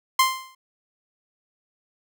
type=tone with exponential decay; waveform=sawtooth; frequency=1046.5 Hz; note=C6; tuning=in tune; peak=-9 dBFS; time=0.19-0.55 s; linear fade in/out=5 ms; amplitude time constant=77 ms; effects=none